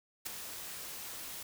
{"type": "noise with ADSR envelope", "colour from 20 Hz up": "white", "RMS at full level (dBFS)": -36, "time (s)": [0.25, 1.43], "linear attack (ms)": 15, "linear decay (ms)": 10, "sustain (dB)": -8, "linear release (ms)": 5, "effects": []}